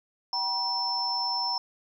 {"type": "tone cluster", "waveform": "sine", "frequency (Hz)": [770, 961, 5330], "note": ["G5", "B5", "E8"], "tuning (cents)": [-31, -48, 18], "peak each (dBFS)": [-35, -31, -28], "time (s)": [0.33, 1.58], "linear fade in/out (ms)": 2, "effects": ["10-bit"]}